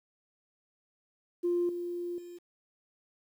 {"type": "tone with level steps", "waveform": "sine", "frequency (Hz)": 349.6, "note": "F4", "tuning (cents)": 2, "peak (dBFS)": [-25, -33, -43], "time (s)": [1.43, 2.39], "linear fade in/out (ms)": 20, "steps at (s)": [1.69, 2.18], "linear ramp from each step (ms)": 2, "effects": ["tanh soft clip ceiling -21 dBFS", "10-bit"]}